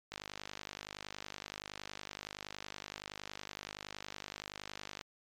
click train, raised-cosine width 0.2 ms, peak -24 dBFS, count 249, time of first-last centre 0.12-5.012 s, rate 50.7 Hz, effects MP3 96 kbps

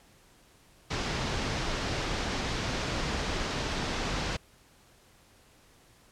pink low-pass noise, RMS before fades -32 dBFS, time 0.9-4.37 s, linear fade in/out 10 ms, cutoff 6000 Hz, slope 24 dB/octave, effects pink hiss -60 dBFS RMS until 6.11 s + low-pass 12000 Hz 12 dB/octave

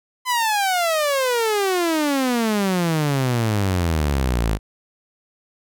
sawtooth exponential sweep, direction down, 1025 to 51.1 Hz, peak -14 dBFS, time 0.25-4.59 s, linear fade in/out 50 ms, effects none

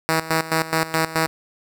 5% pulse tone with tremolo, 161 Hz, E3, 41 cents flat, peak -6 dBFS, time 0.09-1.27 s, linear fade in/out 0 ms, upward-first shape square, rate 4.7 Hz, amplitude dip 80%, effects none

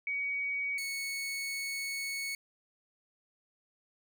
sine / sawtooth tone pair in turn, 2255 / 2212 Hz, C#7 / C#7, +29 / -4 cents, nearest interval unison, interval 33 cents, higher first, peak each -31 / -31 dBFS, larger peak neither, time 0.07-0.78 / 0.78-2.35 s, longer second, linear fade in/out 2 ms, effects none

